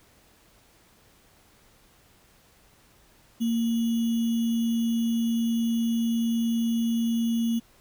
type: tone with sample-and-hold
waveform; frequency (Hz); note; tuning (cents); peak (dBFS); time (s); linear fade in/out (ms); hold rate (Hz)
sine; 230.3; A#3; -21; -22; 3.4-7.6; 20; 3150
effects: pink hiss -59 dBFS RMS until 7.8 s